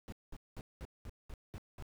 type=noise bursts; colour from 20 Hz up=brown; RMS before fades=-45 dBFS; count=8; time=0.08-1.824 s; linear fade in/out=0 ms; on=43 ms; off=200 ms; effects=none